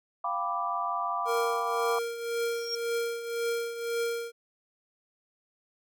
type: chord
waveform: sine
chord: G dominant seventh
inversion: third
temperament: equal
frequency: 698.5 / 784 / 987.8 / 1174.7 Hz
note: F5 / G5 / B5 / D6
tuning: 0 / 0 / 0 / 0 cents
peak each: -34 / -37 / -34 / -31 dBFS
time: 0.24-1.99 s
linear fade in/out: 5 ms
type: tone with tremolo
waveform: square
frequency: 466.6 Hz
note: A#4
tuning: 2 cents sharp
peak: -27 dBFS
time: 1.25-4.32 s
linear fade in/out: 50 ms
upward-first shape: triangle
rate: 1.9 Hz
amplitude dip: 70%
type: tone with exponential growth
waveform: sine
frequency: 5560 Hz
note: F8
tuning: 9 cents flat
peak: -27 dBFS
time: 2.45-2.75 s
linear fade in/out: 1 ms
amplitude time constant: 65 ms
effects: none